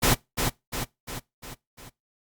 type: noise with echo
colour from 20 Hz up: pink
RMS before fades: -20 dBFS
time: 0.02-0.15 s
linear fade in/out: 20 ms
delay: 350 ms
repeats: 5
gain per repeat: -5 dB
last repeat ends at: 1.9 s
effects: noise-tail reverb RT60 0.2 s tail -22 dB re dry + Opus 48 kbps